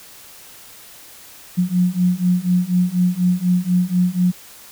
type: beating tone pair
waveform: sine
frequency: 177.7 / 181.8 Hz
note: F3 / F#3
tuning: +30 / -30 cents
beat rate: 4.1 Hz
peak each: -18 / -17 dBFS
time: 1.57-4.32 s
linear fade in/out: 20 ms
effects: white hiss -42 dBFS RMS until 4.71 s